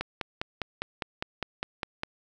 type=click train; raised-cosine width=0.3 ms; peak=-14 dBFS; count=11; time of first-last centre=0.01-2.034 s; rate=4.94 Hz; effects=none